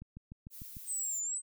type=click train; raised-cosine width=5 ms; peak=-34 dBFS; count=6; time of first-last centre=0.02-0.769 s; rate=6.68 Hz
type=noise; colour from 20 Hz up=violet; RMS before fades=-48 dBFS; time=0.5-1.22 s; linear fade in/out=50 ms
type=exponential two-way sweep; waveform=sine; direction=down then up; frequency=8300 to 7040 to 8300 Hz; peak=-33 dBFS; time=0.86-1.42 s; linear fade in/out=50 ms; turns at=1.22 s
effects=none